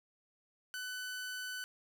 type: tone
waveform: sawtooth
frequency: 1500 Hz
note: F#6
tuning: 23 cents sharp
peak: -36 dBFS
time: 0.74-1.64 s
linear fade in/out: 0 ms
effects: none